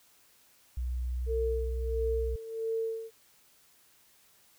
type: tone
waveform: sine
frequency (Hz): 61.74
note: B1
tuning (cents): 0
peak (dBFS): -30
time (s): 0.77-2.36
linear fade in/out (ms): 5
type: tone with tremolo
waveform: sine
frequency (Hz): 449.7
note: A4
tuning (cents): +38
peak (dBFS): -28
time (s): 1.26-3.11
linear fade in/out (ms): 50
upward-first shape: sine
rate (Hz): 1.5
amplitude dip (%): 75
effects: white hiss -63 dBFS RMS until 4.58 s